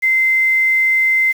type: tone with quantisation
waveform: sine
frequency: 2074 Hz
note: C7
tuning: 16 cents flat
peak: -11 dBFS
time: 0.02-1.33 s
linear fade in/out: 20 ms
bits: 6
effects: none